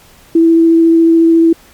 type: tone with vibrato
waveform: sine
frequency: 330 Hz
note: E4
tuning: 2 cents sharp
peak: -4 dBFS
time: 0.35-1.53 s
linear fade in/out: 5 ms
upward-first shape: triangle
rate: 14 Hz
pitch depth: 11 cents each way
effects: pink hiss -43 dBFS RMS until 1.73 s + MP3 96 kbps